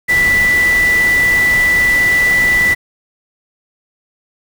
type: tone in noise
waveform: sine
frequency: 1975.5 Hz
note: B6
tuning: in tune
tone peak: -9 dBFS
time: 0.08-2.75 s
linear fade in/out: 20 ms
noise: pink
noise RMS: -23 dBFS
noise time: 0.08-2.75 s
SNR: +11 dB
effects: none